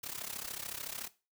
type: noise with amplitude modulation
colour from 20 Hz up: white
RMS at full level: -38 dBFS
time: 0.03-1.08 s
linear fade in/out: 10 ms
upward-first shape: sine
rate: 33.7 Hz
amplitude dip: 85%
effects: noise-tail reverb RT60 0.3 s tail -17 dB re dry